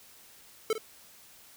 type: tone with echo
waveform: square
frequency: 440 Hz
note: A4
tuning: in tune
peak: -25 dBFS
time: 0.7-0.73 s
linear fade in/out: 2 ms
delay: 51 ms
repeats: 1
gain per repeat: -10 dB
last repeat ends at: 0.781 s
effects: white hiss -55 dBFS RMS until 1.56 s